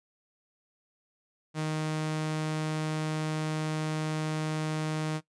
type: tone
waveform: sawtooth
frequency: 155.56 Hz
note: D#3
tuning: in tune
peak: -25 dBFS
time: 1.54-5.21 s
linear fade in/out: 50 ms
effects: noise-tail reverb RT60 0.1 s tail -18 dB re dry + resampled to 22050 Hz